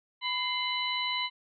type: harmonic tone with a mistuned harmonic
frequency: 996 Hz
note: B5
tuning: 14 cents sharp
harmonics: 1 / 2 / 3 / 4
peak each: -34 / -34 / -34 / -34 dBFS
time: 0.21-1.3 s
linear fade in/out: 50 ms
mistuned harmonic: 2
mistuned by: +78 cents
effects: none